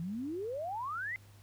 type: exponential sweep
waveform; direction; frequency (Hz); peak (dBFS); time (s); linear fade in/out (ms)
sine; up; 160 to 2093; -35; 0-1.16; 0
effects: added 101 Hz sine -55 dBFS peak until 1.42 s + pink hiss -63 dBFS RMS until 1.42 s